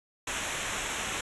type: noise with comb filter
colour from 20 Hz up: pink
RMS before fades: -33 dBFS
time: 0.27-1.21 s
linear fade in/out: 5 ms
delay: 0.21 ms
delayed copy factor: -0.7
effects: resampled to 24000 Hz